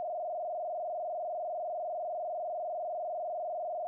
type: tone with vibrato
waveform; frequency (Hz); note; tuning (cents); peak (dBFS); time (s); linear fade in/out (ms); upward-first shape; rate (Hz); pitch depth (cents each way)
sine; 664; E5; +12; -33; 0-3.87; 0; square; 20; 120
effects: none